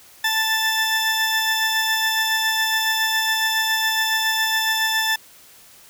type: tone pair together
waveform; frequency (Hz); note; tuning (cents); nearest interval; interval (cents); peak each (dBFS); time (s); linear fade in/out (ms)
20% pulse; 883.6 / 1760; A5 / A6; +7 / 0; octave; 1193; -19 / -15; 0.24-5.16; 5
effects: white hiss -48 dBFS RMS until 5.89 s